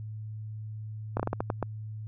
slowing click train, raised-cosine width 1 ms, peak -14 dBFS, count 8, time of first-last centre 1.17-1.627 s, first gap 26 ms, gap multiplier 1.3, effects added 108 Hz sine -36 dBFS peak until 2.07 s

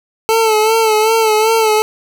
25% pulse tone with vibrato, 440 Hz, A4, in tune, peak -6 dBFS, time 0.29-1.82 s, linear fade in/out 0 ms, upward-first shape sine, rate 2.6 Hz, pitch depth 51 cents each way, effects none

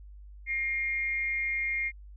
sine tone with amplitude modulation, 2126 Hz, C7, 27 cents sharp, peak -25 dBFS, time 0.46-1.92 s, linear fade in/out 50 ms, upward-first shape sine, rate 268 Hz, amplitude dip 55%, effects added 50 Hz sine -45 dBFS peak until 2.16 s

